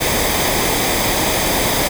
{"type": "noise with comb filter", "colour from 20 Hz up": "pink", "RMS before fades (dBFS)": -17, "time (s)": [0, 1.89], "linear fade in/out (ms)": 20, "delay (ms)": 0.71, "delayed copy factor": -0.5, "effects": []}